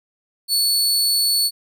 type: tone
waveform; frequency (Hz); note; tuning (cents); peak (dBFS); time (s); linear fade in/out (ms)
sawtooth; 4435; C#8; 0; -13; 0.48-1.51; 50
effects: none